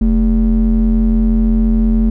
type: ring-modulated tone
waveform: triangle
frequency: 88.5 Hz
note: F2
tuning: 23 cents sharp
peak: -4 dBFS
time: 0.01-2.1 s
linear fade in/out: 5 ms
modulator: 134 Hz
effects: none